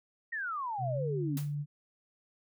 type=exponential sweep; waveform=sine; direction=down; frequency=1901 to 260.9 Hz; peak=-33 dBFS; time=0.32-1.38 s; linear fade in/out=10 ms
type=tone with pitch glide; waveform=sine; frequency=128.5 to 145.91 Hz; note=C3 to D3; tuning=-31 to -11 cents; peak=-32 dBFS; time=0.78-1.66 s; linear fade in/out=50 ms; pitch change=+220 cents; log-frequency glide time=0.94-1.02 s
type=noise with exponential decay; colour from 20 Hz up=white; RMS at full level=-40 dBFS; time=1.37-1.55 s; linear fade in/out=2 ms; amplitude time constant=38 ms
effects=none